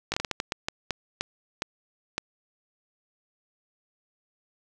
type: slowing click train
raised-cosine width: 0.2 ms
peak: -10 dBFS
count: 13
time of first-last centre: 0.12-2.18 s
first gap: 19 ms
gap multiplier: 1.36
effects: none